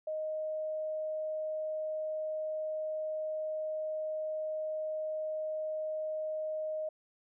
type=tone; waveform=sine; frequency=622.3 Hz; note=D#5; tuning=in tune; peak=-33 dBFS; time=0.07-6.89 s; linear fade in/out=5 ms; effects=none